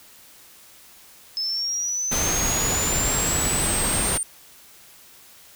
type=linear sweep; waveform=sine; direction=up; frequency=5190 to 8870 Hz; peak=-23 dBFS; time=1.37-4.23 s; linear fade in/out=0 ms
type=noise; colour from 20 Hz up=pink; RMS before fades=-25 dBFS; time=2.11-4.18 s; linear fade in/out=10 ms
effects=white hiss -49 dBFS RMS until 5.55 s